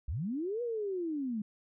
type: linear two-way sweep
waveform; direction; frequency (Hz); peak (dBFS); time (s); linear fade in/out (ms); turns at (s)
sine; up then down; 51.91 to 490 to 202.7; -32; 0.08-1.42; 5; 0.62
effects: none